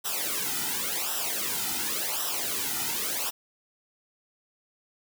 white noise with flanger, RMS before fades -30 dBFS, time 0.04-3.31 s, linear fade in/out 20 ms, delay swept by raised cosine 0.44 to 1.84 ms, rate 0.91 Hz, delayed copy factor -0.85, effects none

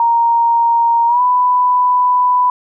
sine tone with pitch glide, 932.3 to 993.5 Hz, A#5 to B5, 0 to +10 cents, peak -9 dBFS, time 0-2.5 s, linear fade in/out 2 ms, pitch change +110 cents, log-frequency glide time 1.07-1.21 s, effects none

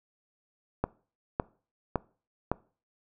click train, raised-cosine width 1 ms, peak -12 dBFS, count 4, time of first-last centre 0.84-2.516 s, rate 1.79 Hz, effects noise-tail reverb RT60 0.4 s tail -22 dB re dry

